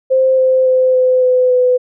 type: tone with pitch steps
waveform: sine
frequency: 523.3 / 518.8 / 514.3 / 509.9 / 505.5 / 501.1 Hz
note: C5 / C5 / C5 / C5 / B4 / B4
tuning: 0 / -15 / -30 / -45 / +40 / +25 cents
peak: -8 dBFS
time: 0.1-1.78 s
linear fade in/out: 20 ms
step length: 280 ms
effects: none